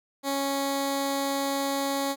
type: tone with notch filter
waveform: 10% pulse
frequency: 276.5 Hz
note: C#4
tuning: 4 cents flat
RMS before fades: -28 dBFS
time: 0.23-2.16 s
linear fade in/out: 50 ms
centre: 1500 Hz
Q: 1.6
effects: none